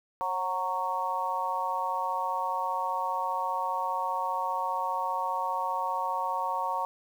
harmonic tone with a mistuned harmonic, 185 Hz, F#3, in tune, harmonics 3 / 4 / 5 / 6, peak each -38 / -35 / -30 / -33 dBFS, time 0.21-6.85 s, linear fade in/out 0 ms, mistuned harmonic 3, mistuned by -37 cents, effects 9-bit

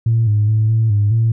sine tone with pitch steps, 114.3 / 105.3 / 109 / 111.9 / 103.2 / 113.6 Hz, A#2 / G#2 / A2 / A2 / G#2 / A#2, -34 / +24 / -16 / +30 / -10 / -44 cents, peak -10 dBFS, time 0.06-1.32 s, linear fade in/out 5 ms, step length 210 ms, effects tanh soft clip ceiling -7 dBFS

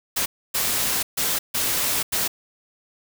white noise bursts at uneven times, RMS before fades -23 dBFS, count 5, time 0.16-0.26 / 0.54-1.03 / 1.17-1.39 / 1.54-2.03 / 2.12-2.28 s, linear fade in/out 10 ms, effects none

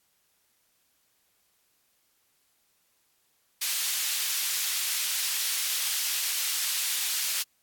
pink high-pass noise, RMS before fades -29 dBFS, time 3.61-7.43 s, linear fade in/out 10 ms, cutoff 3000 Hz, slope 12 dB/octave, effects white hiss -70 dBFS RMS until 7.62 s + AAC 64 kbps

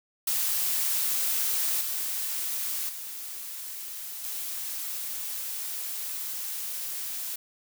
blue noise with level steps, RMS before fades -27 / -31 / -38 / -34 dBFS, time 0.27-7.36 s, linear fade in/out 5 ms, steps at 1.81 / 2.89 / 4.24 s, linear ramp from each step 2 ms, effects none

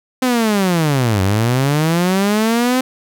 sawtooth linear two-way sweep, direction down then up, 260 to 92.5 to 260 Hz, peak -9 dBFS, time 0.22-2.81 s, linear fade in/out 5 ms, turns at 1.22 s, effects none

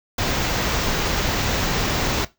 pink band-stop noise, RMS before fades -22 dBFS, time 0.18-2.25 s, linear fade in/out 5 ms, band 7100 to 15000 Hz, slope 48 dB/octave, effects noise-tail reverb RT60 0.2 s tail -17 dB re dry

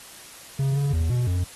triangle tone with pitch steps, 136.5 / 141.1 / 81 / 122.6 / 89.4 Hz, C#3 / C#3 / E2 / B2 / F2, -26 / +31 / -30 / -12 / +41 cents, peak -18 dBFS, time 0.59-1.44 s, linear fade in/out 5 ms, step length 170 ms, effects white hiss -44 dBFS RMS until 1.55 s + AAC 32 kbps

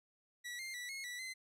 sawtooth tone with pitch steps, 1942 / 2105 / 1958 / 2166 / 1957 / 2056 Hz, B6 / C7 / B6 / C#7 / B6 / C7, -30 / +10 / -15 / -41 / -16 / -31 cents, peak -39 dBFS, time 0.44-1.34 s, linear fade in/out 20 ms, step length 150 ms, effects low-pass 12000 Hz 12 dB/octave

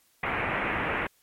white low-pass noise, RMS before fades -29 dBFS, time 0.23-1.07 s, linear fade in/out 5 ms, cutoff 2500 Hz, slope 48 dB/octave, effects white hiss -65 dBFS RMS until 1.22 s + MP3 64 kbps

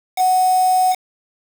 sine tone with quantisation, 740 Hz, F#5, in tune, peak -12 dBFS, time 0.16-0.96 s, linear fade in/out 50 ms, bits 4, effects none

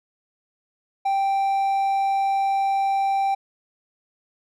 triangle tone, 784 Hz, G5, in tune, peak -17 dBFS, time 1.05-3.35 s, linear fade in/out 10 ms, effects none

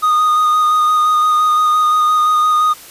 triangle tone with vibrato, 1236 Hz, D#6, 12 cents flat, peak -8 dBFS, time 0.02-2.74 s, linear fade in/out 20 ms, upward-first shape square, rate 5.8 Hz, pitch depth 12 cents each way, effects white hiss -37 dBFS RMS until 2.9 s + resampled to 32000 Hz

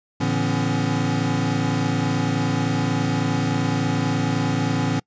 square tone cluster, 112.1 / 144.5 / 168 / 252.3 / 281.8 Hz, A2 / D3 / E3 / B3 / C#4, +33 / -28 / +33 / +37 / +29 cents, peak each -27 dBFS, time 0.2-5 s, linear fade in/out 10 ms, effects noise-tail reverb RT60 0.1 s tail -25 dB re dry + resampled to 16000 Hz

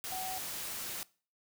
sine tone in noise, 751 Hz, F#5, 26 cents sharp, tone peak -38 dBFS, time 0.12-0.38 s, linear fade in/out 0 ms, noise white, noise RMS -40 dBFS, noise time 0.04-1.03 s, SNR -1 dB, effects noise-tail reverb RT60 0.4 s tail -22 dB re dry

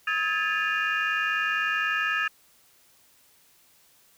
sine tone cluster, 1275 / 1644 / 1744 / 2464 / 2784 Hz, D#6 / G#6 / A6 / D#7 / F7, +42 / -18 / -16 / -17 / -6 cents, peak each -29 / -28 / -28 / -31 / -32 dBFS, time 0.07-2.28 s, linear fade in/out 5 ms, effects tanh soft clip ceiling -16 dBFS + white hiss -60 dBFS RMS until 4.17 s

